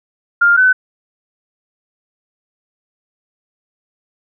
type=tone pair in turn; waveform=sine; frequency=1403 / 1510.2 Hz; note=F6 / F#6; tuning=+8 / +35 cents; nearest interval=minor second; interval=127 cents; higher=second; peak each=-7 dBFS; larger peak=neither; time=0.41-0.57 / 0.57-0.73 s; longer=neither; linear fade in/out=10 ms; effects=none